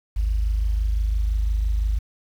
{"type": "tone pair together", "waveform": "sine", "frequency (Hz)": [51.91, 77.78], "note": ["G#1", "D#2"], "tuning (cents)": [0, 0], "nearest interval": "perfect fifth", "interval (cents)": 700, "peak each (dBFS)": [-19, -31], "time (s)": [0.16, 1.99], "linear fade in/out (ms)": 10, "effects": ["8-bit"]}